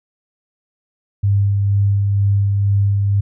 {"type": "tone with tremolo", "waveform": "sine", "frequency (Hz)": 100.2, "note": "G2", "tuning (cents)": 38, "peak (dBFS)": -11, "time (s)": [1.23, 3.21], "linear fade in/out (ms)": 10, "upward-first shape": "sine", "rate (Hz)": 2.1, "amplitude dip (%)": 25, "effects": []}